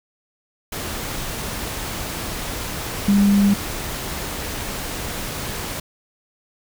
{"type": "tone in noise", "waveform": "sine", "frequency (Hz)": 200.9, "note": "G3", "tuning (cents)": 43, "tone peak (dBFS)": -12, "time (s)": [3.08, 3.54], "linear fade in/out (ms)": 5, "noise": "pink", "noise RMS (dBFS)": -28, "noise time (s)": [0.72, 5.8], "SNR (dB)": 13, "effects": []}